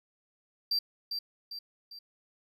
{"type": "tone with echo", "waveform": "triangle", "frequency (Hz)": 4699, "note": "D8", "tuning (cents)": 0, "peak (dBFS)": -25, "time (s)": [0.71, 0.79], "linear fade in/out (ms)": 5, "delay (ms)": 400, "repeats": 3, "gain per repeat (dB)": -6, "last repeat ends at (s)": 1.99, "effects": []}